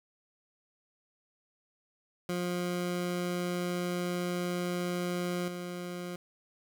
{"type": "tone with level steps", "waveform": "20% pulse", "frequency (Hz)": 177.3, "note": "F3", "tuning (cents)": 26, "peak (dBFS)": [-26, -32], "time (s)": [2.29, 6.16], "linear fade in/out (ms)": 2, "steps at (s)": 5.48, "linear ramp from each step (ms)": 2, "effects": []}